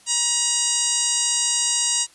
harmonic tone with a mistuned harmonic, 954 Hz, A#5, 40 cents sharp, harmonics 1 / 2 / 3 / 4 / 5 / 6 / 7 / 8 / 9 / 10, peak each -37 / -37 / -29 / -30 / -28 / -27 / -26 / -25 / -26 / -33 dBFS, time 0.06-2.07 s, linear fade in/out 50 ms, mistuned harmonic 9, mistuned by -33 cents, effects white hiss -52 dBFS RMS until 2.14 s + resampled to 24000 Hz

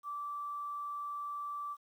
sine tone with quantisation, 1164 Hz, D6, 16 cents flat, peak -37 dBFS, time 0.03-1.77 s, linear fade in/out 50 ms, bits 11, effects none

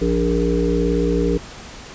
harmonic tone with a mistuned harmonic, 58.27 Hz, A#1, in tune, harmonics 1 / 3 / 5 / 7 / 8, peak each -22 / -22 / -22 / -22 / -22 dBFS, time 0.01-1.38 s, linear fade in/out 10 ms, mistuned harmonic 1, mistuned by -73 cents, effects pink hiss -37 dBFS RMS until 1.94 s + resampled to 16000 Hz

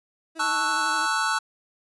30% pulse tone with vibrato, 316.4 Hz, D#4, 29 cents sharp, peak -36 dBFS, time 0.35-1.07 s, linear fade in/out 20 ms, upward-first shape sine, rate 12 Hz, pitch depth 54 cents each way
square chord, F# minor seventh, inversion first, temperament equal, 880 / 1108.7 / 1318.5 / 1480 Hz, A5 / C#6 / E6 / F#6, 0 / 0 / 0 / 0 cents, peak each -29 / -31 / -28 / -27 dBFS, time 0.39-1.39 s, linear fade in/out 10 ms
effects resampled to 24000 Hz

